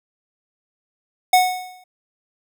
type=tone with exponential decay; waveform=square; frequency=735 Hz; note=F#5; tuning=12 cents flat; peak=-9 dBFS; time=1.33-1.84 s; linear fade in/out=5 ms; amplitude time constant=110 ms; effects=none